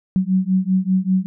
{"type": "beating tone pair", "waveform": "sine", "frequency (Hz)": [185, 190.1], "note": ["F#3", "F#3"], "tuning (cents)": [0, 47], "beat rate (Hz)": 5.1, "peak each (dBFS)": -18, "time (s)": [0.16, 1.26], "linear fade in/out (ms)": 0, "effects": []}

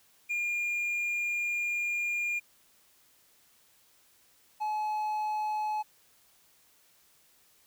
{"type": "tone pair in turn", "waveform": "triangle", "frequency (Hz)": [2413, 853.1], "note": ["D7", "G#5"], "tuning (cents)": [46, 46], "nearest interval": "octave + tritone", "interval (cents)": 1800, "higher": "first", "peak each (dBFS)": -27, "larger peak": "neither", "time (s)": [[0.29, 2.4], [4.6, 5.83]], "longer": "first", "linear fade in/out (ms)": 20, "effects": ["white hiss -64 dBFS RMS until 7.66 s"]}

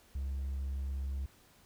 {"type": "tone", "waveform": "triangle", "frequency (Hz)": 67.9, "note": "C#2", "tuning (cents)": -35, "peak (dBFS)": -31, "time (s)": [0.15, 1.26], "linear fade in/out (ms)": 5, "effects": ["tanh soft clip ceiling -28 dBFS", "pink hiss -63 dBFS RMS until 1.65 s"]}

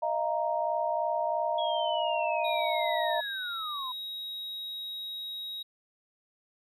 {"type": "chord", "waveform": "sine", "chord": "Eb suspended second", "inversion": "none", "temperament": "equal with one note detuned", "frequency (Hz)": [622.3, 685.3, 932.3], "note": ["Eb5", "F5", "Bb5"], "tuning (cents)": [0, -33, 0], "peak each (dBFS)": -31, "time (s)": [0.02, 3.21], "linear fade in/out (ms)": 10}
{"type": "linear sweep", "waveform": "sine", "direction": "down", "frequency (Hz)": [3345, 987.8], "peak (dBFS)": -35, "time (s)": [1.58, 3.92], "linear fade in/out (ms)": 5}
{"type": "tone", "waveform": "triangle", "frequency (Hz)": 3802, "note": "A#7", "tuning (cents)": 33, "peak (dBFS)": -34, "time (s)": [2.44, 5.63], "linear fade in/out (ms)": 10}
{"effects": []}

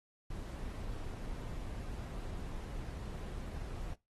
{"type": "noise", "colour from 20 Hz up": "brown", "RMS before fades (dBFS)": -42, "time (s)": [0.3, 3.94], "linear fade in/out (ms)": 5, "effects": ["noise-tail reverb RT60 0.2 s tail -19 dB re dry", "AAC 32 kbps"]}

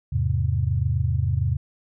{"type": "chord", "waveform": "sine", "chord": "E augmented", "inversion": "none", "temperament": "equal", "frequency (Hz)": [82.41, 103.83, 130.81], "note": ["E2", "G#2", "B#2"], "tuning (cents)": [0, 0, 0], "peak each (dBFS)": -24, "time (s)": [0.12, 1.57], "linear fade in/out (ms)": 10, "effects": []}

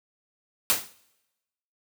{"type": "noise with exponential decay", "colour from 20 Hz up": "white", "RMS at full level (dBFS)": -19, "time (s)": [0.7, 0.93], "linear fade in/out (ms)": 0, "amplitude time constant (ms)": 48, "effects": ["noise-tail reverb RT60 1.0 s tail -22 dB re dry", "high-pass 100 Hz 12 dB/octave"]}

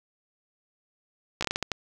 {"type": "slowing click train", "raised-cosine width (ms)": 0.2, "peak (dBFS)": -10, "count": 8, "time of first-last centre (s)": [1.41, 1.717], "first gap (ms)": 15, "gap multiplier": 1.35, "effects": []}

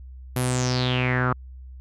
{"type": "tone with low-pass filter sweep", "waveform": "sawtooth", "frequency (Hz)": 126.1, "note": "B2", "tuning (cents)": 36, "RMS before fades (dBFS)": -23, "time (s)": [0.36, 1.33], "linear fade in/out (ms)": 5, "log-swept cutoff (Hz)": [12000, 1200], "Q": 6.6, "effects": ["added 64 Hz sine -38 dBFS peak until 1.8 s"]}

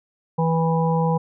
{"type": "harmonic tone", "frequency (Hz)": 163.9, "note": "E3", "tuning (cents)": -10, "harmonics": [1, 3, 5, 6], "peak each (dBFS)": [-19, -24, -26, -27], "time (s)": [0.38, 1.18], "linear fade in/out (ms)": 10, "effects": []}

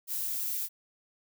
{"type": "noise", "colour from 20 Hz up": "violet", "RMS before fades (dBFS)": -33, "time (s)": [0.07, 0.69], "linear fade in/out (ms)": 50, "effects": []}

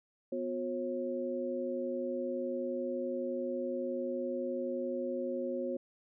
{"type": "tone cluster", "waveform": "sine", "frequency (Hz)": [248.7, 360.4, 541], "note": ["B3", "F#4", "C#5"], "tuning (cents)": [12, -45, -42], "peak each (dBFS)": [-38, -38, -36], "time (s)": [0.32, 5.77], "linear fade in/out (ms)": 5, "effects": []}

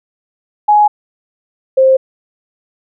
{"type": "tone pair in turn", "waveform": "sine", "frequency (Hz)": [837, 527.3], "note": ["G#5", "C5"], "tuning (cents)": [13, 13], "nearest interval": "minor sixth", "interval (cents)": 800, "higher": "first", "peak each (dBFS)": -5, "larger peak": "neither", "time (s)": [[0.68, 0.88], [1.77, 1.97]], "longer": "neither", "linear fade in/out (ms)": 10, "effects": []}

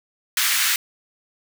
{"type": "high-pass noise", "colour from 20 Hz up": "pink", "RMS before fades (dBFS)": -20, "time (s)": [0.37, 0.76], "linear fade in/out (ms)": 2, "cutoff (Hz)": 1500, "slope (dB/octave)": 24, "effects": []}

